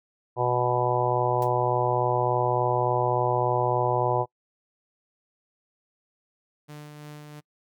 harmonic tone, 123.47 Hz, B2, in tune, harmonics 1 / 3 / 4 / 5 / 6 / 7 / 8, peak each -29 / -29 / -29 / -29 / -29 / -29 / -29 dBFS, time 0.36-4.26 s, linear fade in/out 50 ms
white noise with exponential decay, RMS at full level -39 dBFS, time 1.42-1.52 s, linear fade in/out 2 ms, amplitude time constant 20 ms
sawtooth tone with tremolo, 149.1 Hz, D3, 27 cents sharp, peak -35 dBFS, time 6.68-7.41 s, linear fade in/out 20 ms, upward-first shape sine, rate 3 Hz, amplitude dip 30%
effects noise-tail reverb RT60 0.1 s tail -26 dB re dry

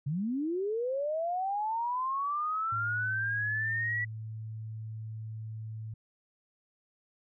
sine linear sweep, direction up, 131 to 1958 Hz, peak -29 dBFS, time 0.06-4.05 s, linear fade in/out 10 ms
sine tone, 110 Hz, A2, in tune, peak -37 dBFS, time 2.72-5.94 s, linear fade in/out 5 ms
effects none

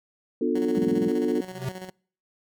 sine chord, B half-diminished seventh, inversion none, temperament just, 246.9 / 296.3 / 355.6 / 444.5 Hz, B3 / D4 / F4 / A4, 0 / +15 / +31 / +18 cents, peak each -27 dBFS, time 0.41-1.41 s, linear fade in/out 5 ms
15% pulse tone with tremolo, 185.4 Hz, F#3, 4 cents sharp, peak -28 dBFS, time 0.55-1.9 s, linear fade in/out 5 ms, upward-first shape square, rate 15 Hz, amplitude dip 55%
sine tone bursts, 201.7 Hz, G3, 50 cents sharp, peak -20 dBFS, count 7, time 0.77-1.079 s, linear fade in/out 5 ms, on 21 ms, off 27 ms
square tone with exponential growth, 130.81 Hz, C3, in tune, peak -25 dBFS, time 1.46-1.69 s, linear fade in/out 5 ms, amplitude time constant 50 ms
effects noise-tail reverb RT60 0.5 s tail -26 dB re dry

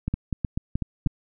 two click trains, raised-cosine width 5 ms, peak -12 / -13 dBFS, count 4 / 5, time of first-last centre 0.14-1.063 / 0.08-1.07 s, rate 3.25 / 4.04 Hz, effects none

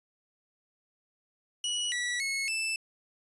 sawtooth tone with pitch steps, 2928 / 1946 / 2185 / 2643 Hz, F#7 / B6 / C#7 / E7, -19 / -26 / -26 / +4 cents, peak -26 dBFS, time 1.64-2.76 s, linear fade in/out 2 ms, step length 280 ms, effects resampled to 24000 Hz

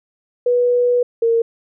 sine tone pair in turn, 488.7 / 460.5 Hz, B4 / A#4, -18 / -21 cents, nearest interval minor second, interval 103 cents, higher first, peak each -12 dBFS, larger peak neither, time 0.46-1.03 / 1.22-1.42 s, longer first, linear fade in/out 5 ms, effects none

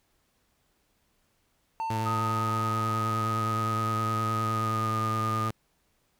triangle tone with exponential decay, 897 Hz, A5, 33 cents sharp, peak -26 dBFS, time 1.8-4.33 s, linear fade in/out 0 ms, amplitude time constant 550 ms
sawtooth tone with vibrato, 110 Hz, A2, in tune, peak -25 dBFS, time 1.9-5.51 s, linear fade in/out 5 ms, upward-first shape triangle, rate 9.6 Hz, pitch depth 25 cents each way
sine tone with pitch glide, 1254 to 1223.2 Hz, D#6 to D#6, +13 to -30 cents, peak -28 dBFS, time 2.05-5.5 s, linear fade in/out 20 ms, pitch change -43 cents, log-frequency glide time 4.36-4.96 s
effects pink hiss -71 dBFS RMS until 6.19 s

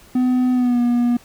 triangle tone with pitch glide, 252 to 240.9 Hz, B3 to B3, +35 to -43 cents, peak -12 dBFS, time 0.15-1.17 s, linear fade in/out 5 ms, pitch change -78 cents, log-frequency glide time 0.53-0.8 s, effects pink hiss -48 dBFS RMS until 1.24 s

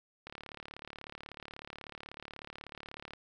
click train, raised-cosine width 0.3 ms, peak -28 dBFS, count 105, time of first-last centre 0.27-3.135 s, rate 36.3 Hz, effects none

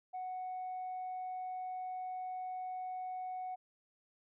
sine tone, 740 Hz, F#5, in tune, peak -37 dBFS, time 0.13-3.56 s, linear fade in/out 20 ms, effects tanh soft clip ceiling -36 dBFS

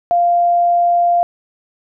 sine tone, 696 Hz, F5, 6 cents flat, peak -10 dBFS, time 0.11-1.23 s, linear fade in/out 0 ms, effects none

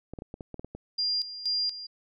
clicks, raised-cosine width 2 ms, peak -25 dBFS, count 9, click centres 0.136 / 0.188 / 0.221 / 0.341 / 0.408 / 0.543 / 0.595 / 0.646 / 0.75 s
sine tone with tremolo, 4800 Hz, D8, 37 cents sharp, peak -25 dBFS, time 0.98-1.87 s, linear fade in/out 10 ms, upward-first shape square, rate 2.1 Hz, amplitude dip 75%
effects none

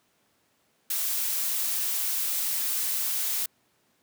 blue noise, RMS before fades -28 dBFS, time 0.9-3.46 s, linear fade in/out 5 ms, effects pink hiss -68 dBFS RMS until 4.02 s + high-pass 150 Hz 12 dB/octave

